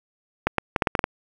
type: clicks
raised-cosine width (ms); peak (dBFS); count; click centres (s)
0.5; -4; 8; 0.47 / 0.583 / 0.762 / 0.822 / 0.872 / 0.952 / 0.992 / 1.041
effects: 7-bit